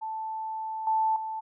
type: tone with level steps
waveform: sine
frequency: 880 Hz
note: A5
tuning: in tune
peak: -31 / -22 / -31 dBFS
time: 0.01-1.41 s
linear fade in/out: 20 ms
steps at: 0.87 / 1.16 s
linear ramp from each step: 2 ms
effects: none